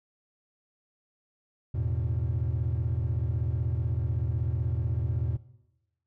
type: chord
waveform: triangle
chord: E suspended fourth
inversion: none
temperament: equal with one note detuned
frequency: 82.41 / 107.43 / 123.47 Hz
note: E2 / A2 / B2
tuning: 0 / -41 / 0 cents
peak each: -28 dBFS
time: 1.74-5.37 s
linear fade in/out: 10 ms
effects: noise-tail reverb RT60 1.0 s tail -19 dB re dry + tanh soft clip ceiling -18 dBFS